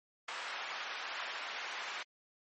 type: band-pass noise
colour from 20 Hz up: white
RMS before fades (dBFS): -42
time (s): 0.28-2.03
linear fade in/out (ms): 5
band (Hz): 810 to 2300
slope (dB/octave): 12
effects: MP3 32 kbps